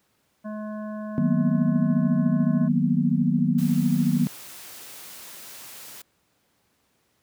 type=harmonic tone; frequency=213.1 Hz; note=G#3; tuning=45 cents sharp; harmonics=1 / 3 / 5 / 7 / 8; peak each=-31 / -37 / -43 / -49 / -53 dBFS; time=0.44-2.69 s; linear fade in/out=20 ms
type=chord; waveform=sine; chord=B major seventh; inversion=first; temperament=equal; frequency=155.56 / 185 / 233.1 / 246.9 Hz; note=D#3 / F#3 / A#3 / B3; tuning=0 / 0 / 0 / 0 cents; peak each=-24 dBFS; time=1.18-4.27 s; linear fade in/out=0 ms
type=clicks; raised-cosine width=3 ms; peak=-31 dBFS; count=7; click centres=1.757 / 2.27 / 2.622 / 3.389 / 4.016 / 4.169 / 4.223 s
type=noise; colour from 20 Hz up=white; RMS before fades=-42 dBFS; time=3.58-6.02 s; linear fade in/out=5 ms
effects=pink hiss -68 dBFS RMS until 7.22 s + high-pass 100 Hz 12 dB/octave